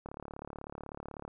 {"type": "click train", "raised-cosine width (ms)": 1, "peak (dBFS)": -28, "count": 45, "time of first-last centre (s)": [0.06, 1.279], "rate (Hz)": 36.1, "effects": []}